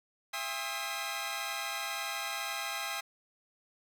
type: tone cluster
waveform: 15% pulse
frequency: 671 / 806 / 1062 / 1270 / 2001 Hz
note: E5 / G5 / C6 / D#6 / B6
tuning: +31 / +48 / +25 / +35 / +22 cents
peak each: -37 / -33 / -36 / -34 / -37 dBFS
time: 0.33-3.01 s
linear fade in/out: 10 ms
effects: none